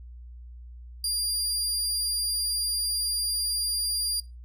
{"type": "tone", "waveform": "25% pulse", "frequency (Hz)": 4797, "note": "D8", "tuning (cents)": 36, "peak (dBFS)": -20, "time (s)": [1.04, 4.2], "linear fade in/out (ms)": 2, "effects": ["noise-tail reverb RT60 0.2 s tail -18 dB re dry", "added 60 Hz sine -41 dBFS peak until 4.44 s"]}